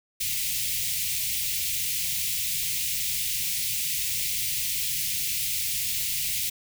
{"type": "band-stop noise", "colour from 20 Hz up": "white", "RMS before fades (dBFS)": -28, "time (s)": [0.2, 6.5], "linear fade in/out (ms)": 10, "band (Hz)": [170, 2100], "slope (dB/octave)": 48, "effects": []}